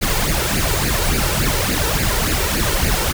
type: noise with flanger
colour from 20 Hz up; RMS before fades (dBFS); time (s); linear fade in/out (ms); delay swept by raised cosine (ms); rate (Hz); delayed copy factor
pink; -18; 0.01-3.13; 20; 0.43 to 2.23; 3.5; +0.7
effects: none